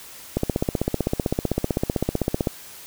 click train, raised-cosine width 2 ms, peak -7 dBFS, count 34, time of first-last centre 0.37-2.472 s, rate 15.7 Hz, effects white hiss -42 dBFS RMS until 2.86 s

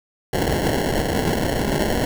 blue noise with sample-and-hold, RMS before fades -21 dBFS, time 0.33-2.05 s, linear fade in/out 2 ms, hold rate 1225 Hz, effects none

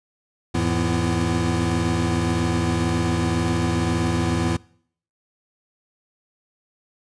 square tone cluster, 85.2 / 107.1 / 166.6 / 248.2 / 337.1 Hz, F2 / A2 / E3 / B3 / E4, -42 / -46 / +19 / +9 / +39 cents, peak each -27 dBFS, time 0.54-4.57 s, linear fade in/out 10 ms, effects noise-tail reverb RT60 0.6 s tail -23 dB re dry + resampled to 22050 Hz

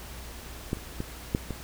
clicks, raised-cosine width 3 ms, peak -14 / -29 / -18 / -11 / -19 dBFS, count 5, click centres 0.731 / 0.771 / 1.004 / 1.349 / 1.507 s, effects added 60 Hz sine -44 dBFS peak until 1.63 s + pink hiss -44 dBFS RMS until 1.63 s

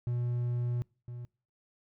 triangle tone pair in turn, 121.2 / 121.2 Hz, B2 / B2, -32 / -32 cents, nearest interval unison, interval 0 cents, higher neither, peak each -27 / -37 dBFS, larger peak first, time 0.07-0.82 / 1.08-1.25 s, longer first, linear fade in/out 0 ms, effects noise-tail reverb RT60 0.4 s tail -26 dB re dry

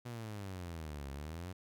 sawtooth exponential two-way sweep, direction down then up, 123.7 to 67.6 to 94.3 Hz, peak -38 dBFS, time 0.05-1.53 s, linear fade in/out 10 ms, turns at 1.1 s, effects none

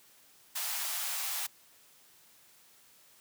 white high-pass noise, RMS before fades -35 dBFS, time 0.55-1.47 s, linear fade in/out 10 ms, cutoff 660 Hz, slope 48 dB/octave, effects white hiss -61 dBFS RMS until 3.2 s + high-pass 80 Hz 12 dB/octave

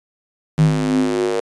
square tone with high-pass filter sweep, 51.7 Hz, G#1, 7 cents flat, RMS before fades -17 dBFS, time 0.58-1.4 s, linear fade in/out 0 ms, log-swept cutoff 150 to 460 Hz, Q 5.8, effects resampled to 22050 Hz

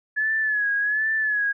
sine tone with vibrato, 1704 Hz, G#6, 44 cents sharp, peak -20 dBFS, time 0.16-1.53 s, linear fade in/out 20 ms, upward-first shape sine, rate 1.3 Hz, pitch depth 64 cents each way, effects none

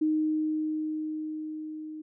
sine tone with level ramp, 310 Hz, D#4, 6 cents flat, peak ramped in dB -22 to -37 dBFS, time 0.01-2.02 s, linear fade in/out 10 ms, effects none

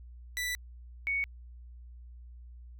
sawtooth / sine tone pair in turn, 1975.5 / 2226 Hz, B6 / C#7, 0 / +7 cents, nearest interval major second, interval 207 cents, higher second, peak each -28 dBFS, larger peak neither, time 0.37-0.55 / 1.07-1.24 s, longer first, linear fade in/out 0 ms, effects added 60 Hz sine -46 dBFS peak until 2.79 s

